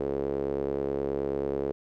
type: tone with band-pass filter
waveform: sawtooth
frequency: 69.4 Hz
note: C#2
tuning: 3 cents sharp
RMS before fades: -30 dBFS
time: 0-1.72 s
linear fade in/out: 0 ms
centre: 430 Hz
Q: 4.2
effects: none